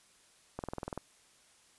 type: click train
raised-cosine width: 1 ms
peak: -23 dBFS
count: 9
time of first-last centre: 0.59-0.976 s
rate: 20.7 Hz
effects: white hiss -64 dBFS RMS until 1.78 s + resampled to 24000 Hz